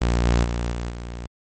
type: tone with level steps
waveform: sawtooth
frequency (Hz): 59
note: A#1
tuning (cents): +22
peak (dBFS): -14 / -12 / -19 / -22 / -27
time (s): 0.01-1.27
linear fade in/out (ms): 10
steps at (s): 0.24 / 0.43 / 0.71 / 0.89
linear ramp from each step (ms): 20
effects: MP3 32 kbps